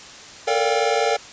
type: tone cluster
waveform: square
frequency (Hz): 444.9 / 464.7 / 576 / 711 / 797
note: A4 / A#4 / D5 / F5 / G5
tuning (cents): +19 / -5 / -34 / +31 / +28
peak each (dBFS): -25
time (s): 0.47-1.17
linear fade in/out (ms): 10
effects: white hiss -40 dBFS RMS until 1.32 s + resampled to 16000 Hz